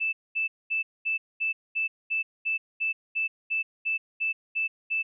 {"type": "tone bursts", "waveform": "sine", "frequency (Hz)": 2637, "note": "E7", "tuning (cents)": 0, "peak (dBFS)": -24, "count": 15, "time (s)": [0, 5.03], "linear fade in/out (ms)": 20, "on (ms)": 130, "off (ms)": 220, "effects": []}